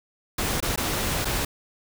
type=noise with dropouts; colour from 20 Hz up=pink; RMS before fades=-26 dBFS; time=0.38-1.45 s; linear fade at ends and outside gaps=5 ms; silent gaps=0.604-0.625 / 0.76-0.775 / 1.247-1.253 s; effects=none